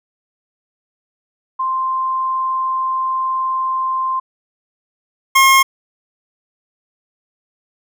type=tone pair in turn; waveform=sine / 25% pulse; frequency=1046.5 / 1073.4 Hz; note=C6 / C6; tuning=0 / +44 cents; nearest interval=unison; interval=44 cents; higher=second; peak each=-16 / -4 dBFS; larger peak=second; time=1.59-4.2 / 5.35-5.63 s; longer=first; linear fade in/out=10 ms; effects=none